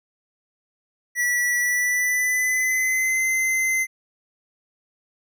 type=tone with pitch glide; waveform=square; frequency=1949 to 2065 Hz; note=B6 to C7; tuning=-23 to -23 cents; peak=-20 dBFS; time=1.15-3.87 s; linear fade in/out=50 ms; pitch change=+100 cents; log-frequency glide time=1.57-3.24 s; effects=none